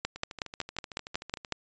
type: two click trains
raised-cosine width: 0.2 ms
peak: -23 / -12 dBFS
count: 18 / 9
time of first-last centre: 0.16-1.448 / 0.05-1.523 s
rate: 13.2 / 5.43 Hz
effects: resampled to 16000 Hz